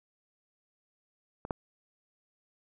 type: clicks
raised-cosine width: 1 ms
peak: -25 / -16 dBFS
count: 2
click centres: 1.451 / 1.508 s
effects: none